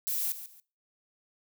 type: noise with echo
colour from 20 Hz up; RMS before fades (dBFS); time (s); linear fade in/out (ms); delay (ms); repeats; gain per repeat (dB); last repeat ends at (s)
violet; -31; 0.07-0.32; 0; 140; 2; -12; 0.6
effects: noise-tail reverb RT60 0.3 s tail -19 dB re dry